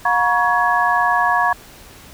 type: tone cluster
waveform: sine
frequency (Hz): 717 / 953 / 1115 / 1679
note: F5 / A#5 / C#6 / G#6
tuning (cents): +45 / +38 / +10 / +18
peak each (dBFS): -19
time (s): 0.05-1.53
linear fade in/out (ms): 5
effects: pink hiss -42 dBFS RMS until 2.13 s